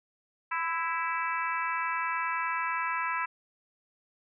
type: harmonic tone with a mistuned harmonic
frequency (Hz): 329.6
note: E4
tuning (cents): 0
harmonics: 3 / 4 / 5 / 6 / 7 / 8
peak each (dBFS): -32 / -34 / -36 / -38 / -39 / -40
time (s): 0.51-3.26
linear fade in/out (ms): 10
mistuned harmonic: 3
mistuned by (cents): +22
effects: none